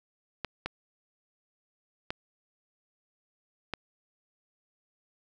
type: clicks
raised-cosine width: 0.3 ms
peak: -16 dBFS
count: 4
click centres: 0.447 / 0.66 / 2.105 / 3.737 s
effects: none